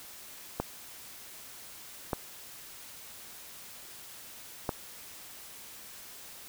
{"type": "clicks", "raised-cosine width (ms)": 1, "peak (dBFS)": -15, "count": 3, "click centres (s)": [0.6, 2.132, 4.692], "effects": ["white hiss -48 dBFS RMS until 6.48 s"]}